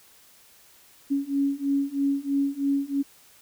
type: beating tone pair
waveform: sine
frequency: 277.2 / 280.3 Hz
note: C#4 / C#4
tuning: 0 / +19 cents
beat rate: 3.1 Hz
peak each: -26 / -25 dBFS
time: 1.1-3.03 s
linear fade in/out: 20 ms
effects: white hiss -55 dBFS RMS until 3.41 s